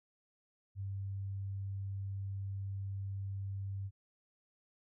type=tone; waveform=sine; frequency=98 Hz; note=G2; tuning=in tune; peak=-37 dBFS; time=0.75-3.91 s; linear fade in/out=50 ms; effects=none